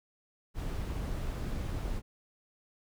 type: noise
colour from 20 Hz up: brown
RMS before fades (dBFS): -35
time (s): 0.54-2.02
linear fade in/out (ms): 50
effects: none